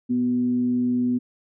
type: tone with frequency modulation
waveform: sine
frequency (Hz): 246.9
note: B3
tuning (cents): 0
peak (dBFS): -19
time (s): 0.09-1.19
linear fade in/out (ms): 20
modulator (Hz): 130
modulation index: 0.23
effects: none